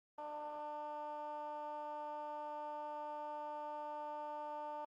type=tone with band-pass filter; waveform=15% pulse; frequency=298.5 Hz; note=D4; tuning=28 cents sharp; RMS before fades=-45 dBFS; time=0.18-4.85 s; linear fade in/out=5 ms; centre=790 Hz; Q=5.8; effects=Opus 24 kbps